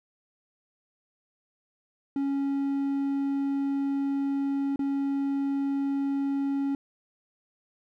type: tone with dropouts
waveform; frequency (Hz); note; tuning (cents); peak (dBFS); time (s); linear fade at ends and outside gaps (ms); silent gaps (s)
triangle; 277.2; C#4; 0; -23; 2.16-6.75; 2; 4.76-4.792
effects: none